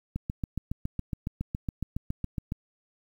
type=click train; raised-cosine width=5 ms; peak=-18 dBFS; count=18; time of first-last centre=0.16-2.521 s; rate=7.2 Hz; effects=9-bit